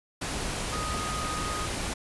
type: tone in noise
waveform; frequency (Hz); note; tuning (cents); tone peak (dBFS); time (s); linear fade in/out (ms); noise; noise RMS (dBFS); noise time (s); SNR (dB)
sine; 1244.5; D#6; 0; -33; 0.72-1.67; 10; pink; -32; 0.21-1.94; -4
effects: resampled to 24000 Hz